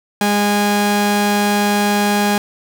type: tone pair together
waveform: sawtooth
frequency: 205.4 / 410.8 Hz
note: G#3 / G#4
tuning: -19 / -19 cents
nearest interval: octave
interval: 1200 cents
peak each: -11 dBFS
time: 0.21-2.38 s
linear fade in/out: 2 ms
effects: none